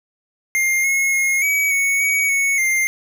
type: tone with pitch steps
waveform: square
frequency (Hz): 2115 / 2169 / 2152 / 2272 / 2220 / 2255 / 2213 / 2103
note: C7 / C#7 / C7 / C#7 / C#7 / C#7 / C#7 / C7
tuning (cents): +18 / -38 / +48 / +42 / +2 / +29 / -3 / +8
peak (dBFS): -16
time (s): 0.55-2.87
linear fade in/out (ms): 0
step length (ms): 290
effects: none